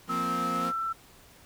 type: chord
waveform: sawtooth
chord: F suspended fourth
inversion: none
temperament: equal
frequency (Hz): 174.61 / 233.1 / 261.6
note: F3 / Bb3 / C4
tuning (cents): 0 / 0 / 0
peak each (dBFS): -32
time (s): 0.07-0.73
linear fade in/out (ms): 50
type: tone with pitch glide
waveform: sine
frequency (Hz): 1300 to 1335.8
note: E6 to E6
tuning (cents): -24 to +23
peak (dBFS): -28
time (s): 0.09-0.93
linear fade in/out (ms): 10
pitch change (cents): +47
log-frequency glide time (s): 0.59-0.68
effects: pink hiss -55 dBFS RMS until 1.45 s